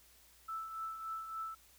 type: tone with tremolo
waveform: sine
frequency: 1318.5 Hz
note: E6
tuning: in tune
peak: -37 dBFS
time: 0.48-1.55 s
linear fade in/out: 10 ms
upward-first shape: triangle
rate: 3.5 Hz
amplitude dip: 60%
effects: added 60 Hz sine -70 dBFS peak until 1.78 s + white hiss -64 dBFS RMS until 1.78 s